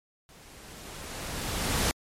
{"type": "noise with level ramp", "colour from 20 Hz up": "pink", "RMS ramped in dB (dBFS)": [-53, -25], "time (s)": [0.29, 1.91], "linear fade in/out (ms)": 0, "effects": ["low-pass 12000 Hz 12 dB/octave", "MP3 64 kbps"]}